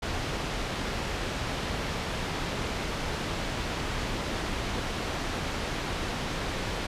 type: low-pass noise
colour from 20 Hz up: pink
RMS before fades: -32 dBFS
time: 0.02-6.87 s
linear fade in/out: 10 ms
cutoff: 4600 Hz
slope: 12 dB/octave
effects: resampled to 32000 Hz